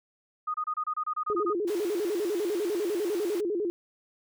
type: tone bursts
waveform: sine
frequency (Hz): 1239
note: D#6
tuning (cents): -8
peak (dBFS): -27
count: 11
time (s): 0.47-1.532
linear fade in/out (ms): 10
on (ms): 72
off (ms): 27
type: tone with vibrato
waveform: sine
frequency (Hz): 381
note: G4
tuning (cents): -49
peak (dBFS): -26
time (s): 1.3-3.7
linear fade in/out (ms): 0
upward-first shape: square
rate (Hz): 10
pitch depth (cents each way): 170
type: high-pass noise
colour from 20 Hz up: pink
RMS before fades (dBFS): -44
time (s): 1.67-3.41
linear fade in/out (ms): 10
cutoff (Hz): 420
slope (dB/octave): 48
effects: none